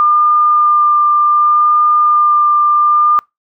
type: tone with vibrato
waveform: sine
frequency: 1200 Hz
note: D6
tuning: 37 cents sharp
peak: -7 dBFS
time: 0-3.19 s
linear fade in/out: 0 ms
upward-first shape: sine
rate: 0.67 Hz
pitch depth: 10 cents each way
effects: noise-tail reverb RT60 0.2 s tail -26 dB re dry